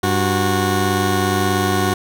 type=tone pair together; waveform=15% pulse; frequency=96.91 / 365.9 Hz; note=G2 / F#4; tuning=-19 / -19 cents; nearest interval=octave + major seventh; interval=2300 cents; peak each=-12 dBFS; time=0.03-1.94 s; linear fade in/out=5 ms; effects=none